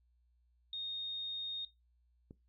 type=tone; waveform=sine; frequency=3700 Hz; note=A#7; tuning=14 cents flat; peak=-38 dBFS; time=0.73-1.65 s; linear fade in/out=2 ms
type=click; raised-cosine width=3 ms; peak=-38 dBFS; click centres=2.309 s
effects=noise-tail reverb RT60 0.2 s tail -18 dB re dry + added 60 Hz sine -69 dBFS peak until 2.48 s